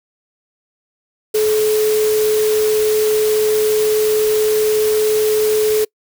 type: tone in noise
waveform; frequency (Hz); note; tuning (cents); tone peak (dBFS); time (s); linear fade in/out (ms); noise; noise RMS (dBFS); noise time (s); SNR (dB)
sine; 429.5; A4; -42; -12; 1.34-5.85; 10; white; -25; 1.34-5.85; +10
effects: noise-tail reverb RT60 0.1 s tail -26 dB re dry